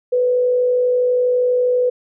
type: tone with frequency modulation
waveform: sine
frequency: 496.7 Hz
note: B4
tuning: 10 cents sharp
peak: -13 dBFS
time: 0.12-1.9 s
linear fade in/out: 10 ms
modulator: 52.3 Hz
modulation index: 0.23
effects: none